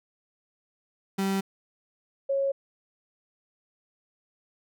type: tone pair in turn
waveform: 35% pulse / sine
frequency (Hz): 194.2 / 549.3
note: G3 / C#5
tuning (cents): -16 / -16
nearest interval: octave + tritone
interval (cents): 1800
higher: second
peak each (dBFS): -23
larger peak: neither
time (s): 1.18-1.41 / 2.29-2.52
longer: neither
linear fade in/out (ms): 10
effects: none